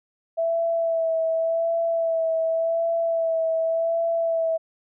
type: tone with vibrato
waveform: sine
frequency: 659 Hz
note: E5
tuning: 1 cent flat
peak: -20 dBFS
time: 0.37-4.58 s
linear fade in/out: 20 ms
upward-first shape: sine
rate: 0.88 Hz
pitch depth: 24 cents each way
effects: none